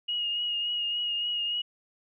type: tone with vibrato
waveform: sine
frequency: 2872 Hz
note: F7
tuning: 48 cents sharp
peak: -27 dBFS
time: 0.08-1.62 s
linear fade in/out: 10 ms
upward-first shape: triangle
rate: 3.5 Hz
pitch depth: 29 cents each way
effects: none